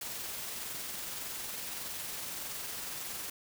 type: noise with amplitude modulation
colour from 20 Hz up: white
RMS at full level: -39 dBFS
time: 0.01-3.3 s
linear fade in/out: 5 ms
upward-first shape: sine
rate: 21.7 Hz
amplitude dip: 25%
effects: none